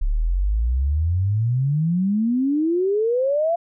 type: exponential sweep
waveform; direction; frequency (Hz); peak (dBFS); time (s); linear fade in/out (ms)
sine; up; 33.78 to 694; -17; 0.01-3.56; 10
effects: none